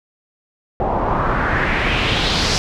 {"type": "noise with low-pass filter sweep", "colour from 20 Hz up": "pink", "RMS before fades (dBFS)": -18, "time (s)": [0.8, 2.58], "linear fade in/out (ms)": 0, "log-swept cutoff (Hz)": [720, 5500], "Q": 2.7, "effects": []}